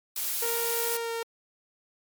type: noise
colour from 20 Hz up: blue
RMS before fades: -30 dBFS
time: 0.16-0.97 s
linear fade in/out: 2 ms
type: tone with pitch glide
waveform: sawtooth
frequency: 466.2 to 459.8 Hz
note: A#4 to A#4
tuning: 0 to -24 cents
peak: -26 dBFS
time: 0.42-1.23 s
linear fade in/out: 5 ms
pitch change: -24 cents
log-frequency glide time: 0.96-1.11 s
effects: MP3 96 kbps